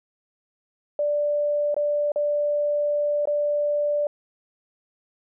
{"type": "tone with dropouts", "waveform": "sine", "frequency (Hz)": 587.3, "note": "D5", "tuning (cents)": 0, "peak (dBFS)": -20, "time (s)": [0.99, 4.07], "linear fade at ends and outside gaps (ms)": 2, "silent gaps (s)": [[1.744, 1.765], [2.119, 2.159], [3.255, 3.273]], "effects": []}